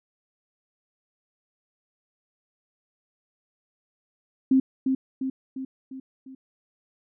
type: tone with echo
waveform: sine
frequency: 264 Hz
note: C4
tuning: 16 cents sharp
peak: -15 dBFS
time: 4.51-4.6 s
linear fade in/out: 5 ms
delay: 350 ms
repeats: 5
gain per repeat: -5 dB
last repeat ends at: 6.35 s
effects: none